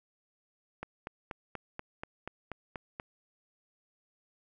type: click train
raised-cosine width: 0.5 ms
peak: -23 dBFS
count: 10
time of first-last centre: 0.83-2.999 s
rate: 4.15 Hz
effects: none